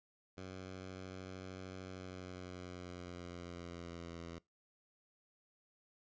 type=tone with pitch glide; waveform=10% pulse; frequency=93.3 to 84.57 Hz; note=F#2 to E2; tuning=+15 to +45 cents; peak=-38 dBFS; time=0.37-4.39 s; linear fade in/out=10 ms; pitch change=-170 cents; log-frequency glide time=1.84-4.2 s; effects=noise-tail reverb RT60 0.2 s tail -23 dB re dry + resampled to 16000 Hz